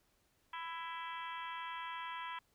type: harmonic tone with a mistuned harmonic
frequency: 331.3 Hz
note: E4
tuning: 9 cents sharp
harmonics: 3 / 4 / 5 / 6 / 7 / 8 / 9 / 10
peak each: -43 / -50 / -51 / -51 / -55 / -54 / -56 / -55 dBFS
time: 0.53-2.39 s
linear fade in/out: 5 ms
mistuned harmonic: 9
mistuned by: +65 cents
effects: pink hiss -75 dBFS RMS until 2.54 s